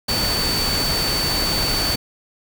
sine tone in noise, 4529 Hz, C#8, 36 cents sharp, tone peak -21 dBFS, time 0.08-1.96 s, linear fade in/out 10 ms, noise pink, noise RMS -23 dBFS, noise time 0.08-1.96 s, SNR -1 dB, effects none

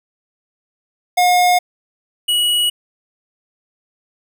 square tone pair in turn, 718 / 2918 Hz, F5 / F#7, +48 / -25 cents, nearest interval 2 octaves, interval 2427 cents, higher second, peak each -11 / -14 dBFS, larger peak first, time 1.17-1.59 / 2.28-2.7 s, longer neither, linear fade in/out 10 ms, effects none

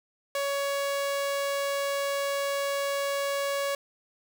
sawtooth tone, 560 Hz, C#5, 18 cents sharp, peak -23 dBFS, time 0.35-3.75 s, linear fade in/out 2 ms, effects none

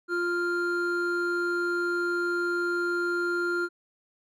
triangle tone pair together, 349.2 / 1396.8 Hz, F4 / F6, 0 / 0 cents, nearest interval 2 octaves, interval 2400 cents, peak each -26 dBFS, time 0.08-3.69 s, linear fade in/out 50 ms, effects none

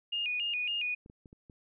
sine tone with vibrato, 2644 Hz, E7, 5 cents sharp, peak -30 dBFS, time 0.12-0.95 s, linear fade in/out 10 ms, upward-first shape square, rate 3.6 Hz, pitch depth 120 cents each way
clicks, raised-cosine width 3 ms, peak -39 dBFS, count 5, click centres 1.061 / 1.099 / 1.258 / 1.329 / 1.498 s
effects none

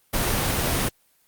pink noise, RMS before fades -23 dBFS, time 0.13-0.89 s, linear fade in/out 10 ms, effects white hiss -63 dBFS RMS until 1.27 s + Opus 24 kbps

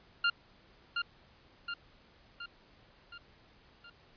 25% pulse tone with echo, 1400 Hz, F6, 4 cents sharp, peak -22 dBFS, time 0.24-0.3 s, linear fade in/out 5 ms, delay 720 ms, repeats 5, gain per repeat -5 dB, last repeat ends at 3.9 s, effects pink hiss -62 dBFS RMS until 4.16 s + resampled to 11025 Hz

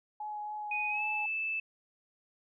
sine tone with vibrato, 842 Hz, G#5, 24 cents sharp, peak -36 dBFS, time 0.2-1.26 s, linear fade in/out 5 ms, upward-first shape triangle, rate 3.6 Hz, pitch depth 13 cents each way
sine tone with pitch glide, 2489 to 2631 Hz, D#7 to E7, 0 to -4 cents, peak -31 dBFS, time 0.71-1.6 s, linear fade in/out 5 ms, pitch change +96 cents, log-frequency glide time 0.89-1.03 s
effects none

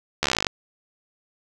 slowing click train, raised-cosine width 0.2 ms, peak -3 dBFS, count 15, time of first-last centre 0.23-0.468 s, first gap 13 ms, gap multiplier 1.04, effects none

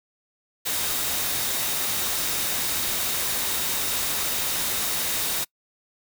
sine tone in noise, 3729 Hz, A#7, in tune, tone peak -37 dBFS, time 0.65-5.45 s, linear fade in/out 20 ms, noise white, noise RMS -26 dBFS, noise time 0.65-5.45 s, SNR -14 dB, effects noise-tail reverb RT60 0.1 s tail -26 dB re dry

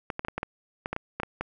clicks, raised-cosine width 0.5 ms, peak -15 dBFS, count 12, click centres 0.102 / 0.194 / 0.249 / 0.284 / 0.38 / 0.431 / 0.859 / 0.93 / 0.964 / 1.2 / 1.233 / 1.41 s, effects none

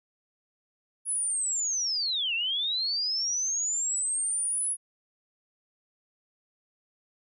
sine linear two-way sweep, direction down then up, 10460 to 2637 to 10460 Hz, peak -26 dBFS, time 1.05-4.77 s, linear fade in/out 50 ms, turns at 2.34 s, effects none

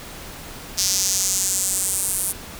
square tone with high-pass filter sweep, 95.2 Hz, F#2, 50 cents sharp, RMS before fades -22 dBFS, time 0.77-2.33 s, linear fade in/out 20 ms, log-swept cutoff 5500 to 9900 Hz, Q 2.9, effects pink hiss -37 dBFS RMS until 2.59 s

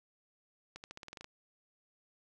accelerating click train, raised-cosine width 0.2 ms, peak -29 dBFS, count 10, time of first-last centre 0.76-1.244 s, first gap 79 ms, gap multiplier 0.9, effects none

